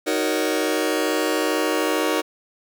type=chord; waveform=sawtooth; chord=D# minor seventh; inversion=none; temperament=just; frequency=311.1 / 373.4 / 466.7 / 560 Hz; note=D#4 / F#4 / A#4 / C#5; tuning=0 / +16 / +2 / +18 cents; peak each=-20 / -22 / -21 / -23 dBFS; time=0.06-2.22 s; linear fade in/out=20 ms; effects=none